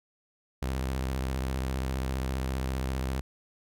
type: tone with vibrato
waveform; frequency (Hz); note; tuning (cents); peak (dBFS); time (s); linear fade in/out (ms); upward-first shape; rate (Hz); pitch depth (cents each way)
sawtooth; 65.41; C2; 0; -25; 0.62-3.21; 5; sine; 15; 81
effects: none